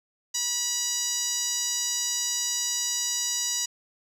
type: tone with band-pass filter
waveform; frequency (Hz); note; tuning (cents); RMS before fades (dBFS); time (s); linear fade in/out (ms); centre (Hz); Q
10% pulse; 970; B5; -31; -28; 0.34-3.66; 10; 7000; 2.5
effects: none